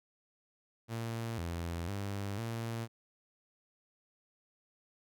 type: tone with pitch steps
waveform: sawtooth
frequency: 114.8 / 84.9 / 100 / 114.9 Hz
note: A#2 / F2 / G2 / A#2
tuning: -26 / -48 / +35 / -25 cents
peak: -32 dBFS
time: 0.88-2.88 s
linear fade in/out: 50 ms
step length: 500 ms
effects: none